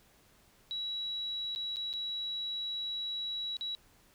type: tone with dropouts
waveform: sine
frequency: 3900 Hz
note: B7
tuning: 23 cents flat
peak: -34 dBFS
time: 0.71-3.75 s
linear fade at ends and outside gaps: 0 ms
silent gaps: 1.55-1.56 / 1.76-1.768 / 1.93-1.937 / 3.568-3.61 s
effects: pink hiss -64 dBFS RMS until 4.14 s